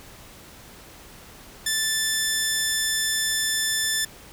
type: tone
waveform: 10% pulse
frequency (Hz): 1760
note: A6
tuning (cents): 0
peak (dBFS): -13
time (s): 1.66-4.05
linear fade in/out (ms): 5
effects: pink hiss -46 dBFS RMS until 4.32 s